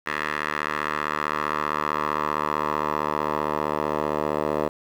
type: tone with band-pass filter sweep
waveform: 10% pulse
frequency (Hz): 75.4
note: D2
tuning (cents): +46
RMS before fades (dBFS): -26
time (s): 0.06-4.69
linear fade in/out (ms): 10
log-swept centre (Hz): 1700 to 680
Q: 2.2
effects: 8-bit